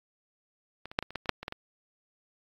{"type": "clicks", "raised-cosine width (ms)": 0.3, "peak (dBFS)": [-24, -27, -8, -20, -28, -15, -27, -6, -23, -18, -20], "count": 11, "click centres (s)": [0.856, 0.915, 0.989, 1.026, 1.106, 1.157, 1.258, 1.293, 1.43, 1.481, 1.524], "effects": ["AAC 32 kbps"]}